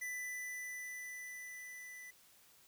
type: tone with level ramp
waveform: square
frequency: 1991 Hz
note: B6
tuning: 14 cents sharp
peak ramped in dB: -40 to -50 dBFS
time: 0.01-2.11 s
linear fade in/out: 10 ms
effects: white hiss -65 dBFS RMS until 2.67 s